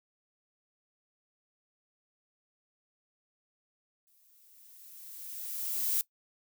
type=noise with exponential growth; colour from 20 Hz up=violet; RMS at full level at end=-28 dBFS; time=4.07-6.01 s; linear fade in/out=0 ms; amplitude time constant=420 ms; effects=noise-tail reverb RT60 0.1 s tail -20 dB re dry